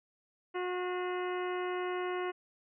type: harmonic tone with a mistuned harmonic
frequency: 362.2 Hz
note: F#4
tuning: 37 cents flat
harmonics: 1 / 2 / 3 / 4 / 5 / 6 / 7 / 8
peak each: -34 / -41 / -41 / -45 / -48 / -47 / -51 / -51 dBFS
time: 0.54-2.32 s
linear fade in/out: 20 ms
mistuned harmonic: 6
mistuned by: -89 cents
effects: none